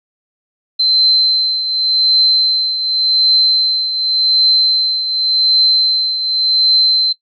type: tone with tremolo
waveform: sine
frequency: 4090 Hz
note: C8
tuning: 40 cents flat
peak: -7 dBFS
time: 0.79-7.13 s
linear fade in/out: 10 ms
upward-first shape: triangle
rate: 0.88 Hz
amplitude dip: 65%
effects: noise-tail reverb RT60 0.1 s tail -22 dB re dry